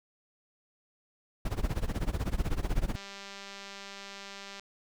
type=noise with tremolo; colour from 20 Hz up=brown; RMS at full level=-27 dBFS; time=1.45-2.96 s; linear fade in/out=5 ms; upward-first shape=sine; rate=16 Hz; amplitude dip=90%
type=click train; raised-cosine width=0.2 ms; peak=-27 dBFS; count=325; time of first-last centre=2.96-4.596 s; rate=198 Hz
effects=none